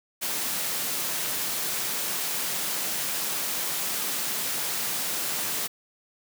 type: high-pass noise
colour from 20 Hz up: white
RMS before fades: -29 dBFS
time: 0.21-5.68 s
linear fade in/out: 20 ms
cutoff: 120 Hz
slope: 48 dB/octave
effects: none